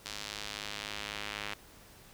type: tone with band-pass filter sweep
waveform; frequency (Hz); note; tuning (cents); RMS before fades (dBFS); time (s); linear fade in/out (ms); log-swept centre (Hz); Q
square; 51.91; G#1; 0; -41; 0.05-1.54; 5; 4700 to 2600; 1.2
effects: pink hiss -56 dBFS RMS until 2.13 s